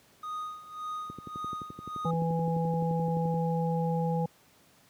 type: tone with tremolo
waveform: triangle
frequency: 1241 Hz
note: D#6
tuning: 5 cents flat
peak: -31 dBFS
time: 0.23-2.11 s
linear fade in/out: 5 ms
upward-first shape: sine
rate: 1.8 Hz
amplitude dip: 80%
type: click train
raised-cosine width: 3 ms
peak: -27 dBFS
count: 27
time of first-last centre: 1.1-3.341 s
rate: 11.6 Hz
type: harmonic tone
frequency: 165.4 Hz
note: E3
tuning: 6 cents sharp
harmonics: 1 / 3 / 5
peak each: -27 / -33 / -34 dBFS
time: 2.05-4.26 s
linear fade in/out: 5 ms
effects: pink hiss -61 dBFS RMS until 4.89 s + high-pass 100 Hz 12 dB/octave